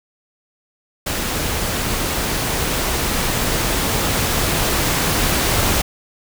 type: noise with level ramp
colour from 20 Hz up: pink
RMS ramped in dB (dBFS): -22 to -17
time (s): 1.06-5.82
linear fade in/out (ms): 10
effects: none